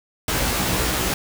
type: noise with comb filter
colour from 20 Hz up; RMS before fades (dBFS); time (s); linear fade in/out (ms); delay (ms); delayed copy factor
pink; -22; 0.28-1.14; 2; 16; +0.8
effects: none